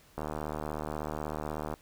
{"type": "click train", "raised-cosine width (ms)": 1, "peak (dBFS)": -21, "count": 120, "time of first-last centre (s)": [0.18, 1.74], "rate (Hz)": 76.3, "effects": ["pink hiss -60 dBFS RMS until 1.81 s"]}